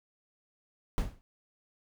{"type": "noise with exponential decay", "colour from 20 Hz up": "brown", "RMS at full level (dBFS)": -24, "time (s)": [0.98, 1.21], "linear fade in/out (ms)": 0, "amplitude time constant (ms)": 48, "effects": []}